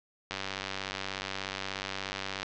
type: click train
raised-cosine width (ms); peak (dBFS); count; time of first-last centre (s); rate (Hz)
0.2; -16; 206; 0.31-2.43; 96.7
effects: low-pass 5000 Hz 12 dB/octave